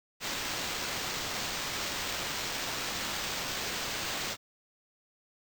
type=noise with sample-and-hold; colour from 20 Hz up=white; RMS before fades=-35 dBFS; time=0.2-4.37 s; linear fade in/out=50 ms; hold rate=11025 Hz; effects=none